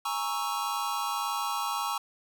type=chord; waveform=square; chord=A# half-diminished seventh; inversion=third; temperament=equal; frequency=830.6 / 932.3 / 1108.7 / 1318.5 Hz; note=G#5 / A#5 / C#6 / E6; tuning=0 / 0 / 0 / 0 cents; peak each=-36 / -36 / -34 / -36 dBFS; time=0.05-1.98 s; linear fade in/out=5 ms; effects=none